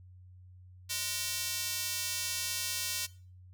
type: tone with high-pass filter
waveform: square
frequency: 207.7 Hz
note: G#3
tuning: in tune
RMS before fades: -35 dBFS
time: 0.89-3.07 s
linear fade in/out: 20 ms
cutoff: 4100 Hz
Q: 0.78
effects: noise-tail reverb RT60 0.4 s tail -19 dB re dry + added 91 Hz sine -51 dBFS peak until 3.53 s